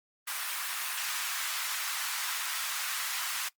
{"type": "high-pass noise", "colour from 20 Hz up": "pink", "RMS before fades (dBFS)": -34, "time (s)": [0.27, 3.49], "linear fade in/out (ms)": 10, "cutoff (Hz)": 1100, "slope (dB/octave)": 24, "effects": ["noise-tail reverb RT60 0.1 s tail -19 dB re dry", "Opus 32 kbps"]}